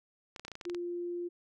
clicks, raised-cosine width 0.2 ms, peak -26 dBFS, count 10, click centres 0.362 / 0.396 / 0.45 / 0.481 / 0.517 / 0.554 / 0.612 / 0.653 / 0.698 / 0.747 s
sine tone, 349.2 Hz, F4, in tune, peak -34 dBFS, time 0.65-1.29 s, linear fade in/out 20 ms
effects none

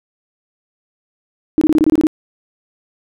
sine tone bursts, 311.1 Hz, D#4, in tune, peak -8 dBFS, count 9, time 1.58-2.069 s, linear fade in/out 0 ms, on 33 ms, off 24 ms, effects none

